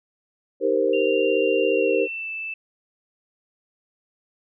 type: chord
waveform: sine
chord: C minor seventh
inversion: first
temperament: equal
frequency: 311.1 / 392 / 466.2 / 523.3 Hz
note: Eb4 / G4 / Bb4 / C5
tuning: 0 / 0 / 0 / 0 cents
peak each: -27 / -23 / -22 / -23 dBFS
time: 0.6-2.08 s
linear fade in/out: 50 ms
type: tone with pitch glide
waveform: sine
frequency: 2776 to 2641 Hz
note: F7 to E7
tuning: -11 to +3 cents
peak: -28 dBFS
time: 0.93-2.54 s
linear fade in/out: 5 ms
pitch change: -86 cents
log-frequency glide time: 1.69-2.3 s
effects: none